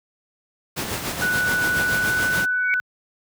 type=noise with tremolo; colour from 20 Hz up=pink; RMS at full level=-25 dBFS; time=0.76-2.46 s; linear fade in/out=20 ms; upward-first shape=sine; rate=7 Hz; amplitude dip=45%
type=tone with pitch glide; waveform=sine; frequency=1480 to 1492 Hz; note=F#6 to F#6; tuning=0 to +14 cents; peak=-19 dBFS; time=1.22-2.8 s; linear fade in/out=0 ms; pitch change=+14 cents; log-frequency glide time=1.87-2.26 s
type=tone with exponential growth; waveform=sine; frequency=2244 Hz; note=C#7; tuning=21 cents sharp; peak=-17 dBFS; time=2.51-2.74 s; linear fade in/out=0 ms; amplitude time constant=49 ms
effects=high-pass 80 Hz 12 dB/octave